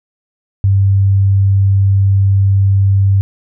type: tone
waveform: sine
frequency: 98 Hz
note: G2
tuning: in tune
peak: -7 dBFS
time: 0.64-3.21 s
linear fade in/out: 0 ms
effects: none